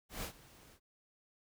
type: noise with ADSR envelope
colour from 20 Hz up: pink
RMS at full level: -40 dBFS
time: 0.09-0.8 s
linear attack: 140 ms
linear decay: 91 ms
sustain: -20 dB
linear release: 75 ms
effects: none